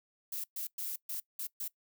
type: noise bursts at uneven times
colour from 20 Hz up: violet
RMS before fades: -38 dBFS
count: 6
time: 0.32-0.44 / 0.56-0.67 / 0.78-0.96 / 1.09-1.2 / 1.39-1.47 / 1.6-1.68 s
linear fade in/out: 5 ms
effects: noise-tail reverb RT60 0.1 s tail -21 dB re dry